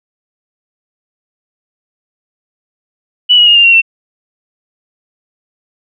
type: tone with pitch steps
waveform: sine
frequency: 2957 / 2903 / 2850 / 2797 / 2746 / 2696 Hz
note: F#7 / F#7 / F7 / F7 / F7 / E7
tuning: -2 / -34 / +34 / +2 / -30 / +38 cents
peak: -3 dBFS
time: 3.29-3.818 s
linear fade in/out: 20 ms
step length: 88 ms
effects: none